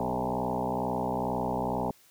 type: tone with frequency modulation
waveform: sine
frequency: 529 Hz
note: C5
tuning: 19 cents sharp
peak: -27 dBFS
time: 0-1.91 s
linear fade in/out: 2 ms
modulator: 62.2 Hz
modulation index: 6.4
effects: white hiss -60 dBFS RMS until 2.1 s